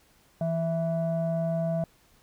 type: tone pair together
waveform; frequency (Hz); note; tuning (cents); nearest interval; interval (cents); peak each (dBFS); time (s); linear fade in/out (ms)
sine; 164.81 / 659.2; E3 / E5; 0 / 0; 2 octaves; 2400; -26 / -27; 0.41-1.84; 2
effects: tanh soft clip ceiling -20 dBFS + pink hiss -62 dBFS RMS until 2.22 s